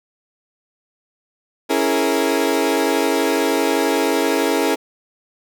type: chord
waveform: 30% pulse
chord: A# half-diminished seventh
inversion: first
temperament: equal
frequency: 277.2 / 329.6 / 415.3 / 466.2 Hz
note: C#4 / E4 / G#4 / A#4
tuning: 0 / 0 / 0 / 0 cents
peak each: -19 dBFS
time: 1.69-4.76 s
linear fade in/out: 20 ms
effects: none